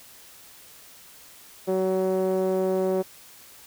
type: tone with low-pass filter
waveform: 5% pulse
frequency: 187.8 Hz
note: F#3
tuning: 26 cents sharp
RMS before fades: -24 dBFS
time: 1.67-3.03 s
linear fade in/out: 20 ms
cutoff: 460 Hz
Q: 3.2
effects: white hiss -49 dBFS RMS until 3.66 s